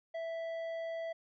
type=tone with tanh clipping; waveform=sine; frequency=659.3 Hz; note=E5; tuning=in tune; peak=-38 dBFS; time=0.14-1.13 s; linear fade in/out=10 ms; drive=9 dB; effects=none